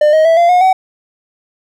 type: tone with pitch steps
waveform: triangle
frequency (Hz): 600 / 628 / 657.3 / 688 / 720.1 / 753.8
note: D5 / D#5 / E5 / F5 / F#5 / F#5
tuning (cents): +37 / +16 / -5 / -26 / -47 / +32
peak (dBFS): -4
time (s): 0.01-0.73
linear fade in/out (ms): 5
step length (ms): 120
effects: none